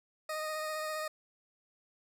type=tone with vibrato; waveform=20% pulse; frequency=620 Hz; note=D#5; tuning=6 cents flat; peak=-30 dBFS; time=0.29-1.08 s; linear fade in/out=5 ms; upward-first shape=triangle; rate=15 Hz; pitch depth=18 cents each way; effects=none